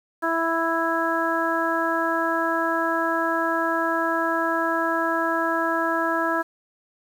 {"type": "harmonic tone", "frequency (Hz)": 330, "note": "E4", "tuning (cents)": 2, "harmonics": [1, 2, 3, 4, 5], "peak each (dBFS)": [-27, -27, -27, -27, -27], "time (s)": [0.22, 6.43], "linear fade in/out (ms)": 20, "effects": ["8-bit"]}